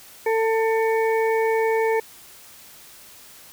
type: harmonic tone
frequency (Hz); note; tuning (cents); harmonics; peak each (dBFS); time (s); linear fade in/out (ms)
447; A4; +27; 1 / 2 / 4 / 5; -19 / -25 / -31 / -31; 0.26-2; 5
effects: white hiss -46 dBFS RMS until 3.52 s